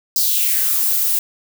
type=noise with high-pass filter sweep; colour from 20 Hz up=violet; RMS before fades=-17 dBFS; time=0.16-1.19 s; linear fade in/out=2 ms; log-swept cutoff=5100 to 340 Hz; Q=3.8; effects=none